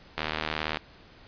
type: click train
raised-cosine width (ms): 0.3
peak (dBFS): -12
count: 47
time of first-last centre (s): 0.18-0.771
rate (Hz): 77.8
effects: pink hiss -53 dBFS RMS until 1.27 s + resampled to 11025 Hz